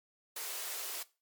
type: high-pass noise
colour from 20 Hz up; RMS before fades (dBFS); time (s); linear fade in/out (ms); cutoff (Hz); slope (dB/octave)
white; -40; 0.36-1.03; 5; 340; 96
effects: noise-tail reverb RT60 0.3 s tail -19 dB re dry + MP3 96 kbps